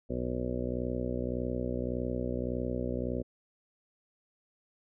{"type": "harmonic tone", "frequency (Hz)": 61.74, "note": "B1", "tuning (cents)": 0, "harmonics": [1, 2, 3, 4, 5, 6, 7, 8, 9, 10], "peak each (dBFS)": [-38, -39, -42, -36, -45, -39, -47, -39, -40, -47], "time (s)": [0.09, 3.23], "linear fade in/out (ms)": 20, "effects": []}